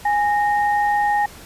sine tone pair together, 827 / 1852.1 Hz, G#5 / A#6, -8 / -12 cents, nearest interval octave + major second, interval 1396 cents, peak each -16 / -24 dBFS, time 0.05-1.26 s, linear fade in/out 5 ms, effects pink hiss -41 dBFS RMS until 1.45 s + resampled to 32000 Hz

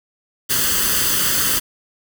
white noise with comb filter, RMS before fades -18 dBFS, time 0.49-1.6 s, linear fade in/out 20 ms, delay 0.64 ms, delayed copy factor +0.7, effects none

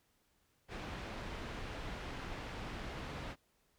pink low-pass noise, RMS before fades -44 dBFS, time 0.68-3.36 s, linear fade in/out 50 ms, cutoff 3200 Hz, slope 12 dB/octave, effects pink hiss -75 dBFS RMS until 3.78 s

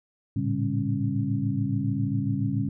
sine tone cluster, 108.1 / 115.3 / 141.5 / 200 / 273.3 Hz, A2 / A#2 / C#3 / G3 / C#4, -30 / -19 / +36 / +35 / -24 cents, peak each -30 dBFS, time 0.36-2.69 s, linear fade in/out 5 ms, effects none

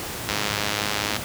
click train, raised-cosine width 0.2 ms, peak -6 dBFS, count 92, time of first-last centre 0.29-1.165 s, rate 104 Hz, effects pink hiss -31 dBFS RMS until 1.24 s + high-pass 80 Hz 12 dB/octave

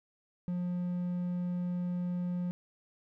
triangle tone, 177.7 Hz, F3, 30 cents sharp, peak -29 dBFS, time 0.48-2.51 s, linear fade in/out 0 ms, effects none

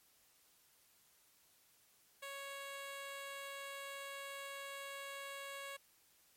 10% pulse tone, 554.4 Hz, C#5, in tune, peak -37 dBFS, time 2.22-5.77 s, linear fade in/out 10 ms, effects white hiss -70 dBFS RMS until 6.36 s + MP3 64 kbps

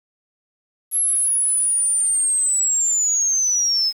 sine linear sweep, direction down, 11270 to 5110 Hz, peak -16 dBFS, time 0.91-3.93 s, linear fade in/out 50 ms, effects 7-bit

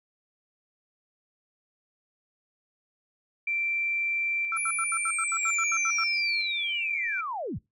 sine tone with tremolo, 2349 Hz, D7, in tune, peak -26 dBFS, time 3.47-7.21 s, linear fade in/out 5 ms, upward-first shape square, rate 0.51 Hz, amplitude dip 35%
sine tone bursts, 1339 Hz, E6, 27 cents sharp, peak -27 dBFS, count 12, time 4.52-6.037 s, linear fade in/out 2 ms, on 54 ms, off 79 ms
sine linear sweep, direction down, 10548 to 40.77 Hz, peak -30 dBFS, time 4.56-7.59 s, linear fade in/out 20 ms
effects noise-tail reverb RT60 0.2 s tail -22 dB re dry + tanh soft clip ceiling -14 dBFS

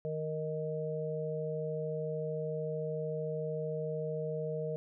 harmonic tone, 155.56 Hz, D#3, in tune, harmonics 1 / 3 / 4, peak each -38 / -36 / -40 dBFS, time 0.05-4.76 s, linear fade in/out 0 ms, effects none

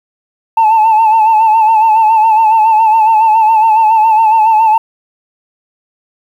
sine tone with vibrato, 880 Hz, A5, in tune, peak -3 dBFS, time 0.57-4.78 s, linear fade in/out 5 ms, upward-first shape sine, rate 7.2 Hz, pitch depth 57 cents each way, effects tanh soft clip ceiling -3 dBFS + 7-bit

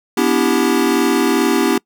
square chord, E minor seventh, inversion second, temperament equal with one note detuned, 246.9 / 288 / 329.6 / 392 Hz, B3 / D4 / E4 / G4, 0 / -34 / 0 / 0 cents, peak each -19 dBFS, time 0.17-1.78 s, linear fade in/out 5 ms, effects noise-tail reverb RT60 0.1 s tail -25 dB re dry

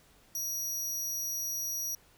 sawtooth tone, 5770 Hz, F#8, 44 cents flat, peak -30 dBFS, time 0.35-1.95 s, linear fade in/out 2 ms, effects pink hiss -62 dBFS RMS until 2.17 s

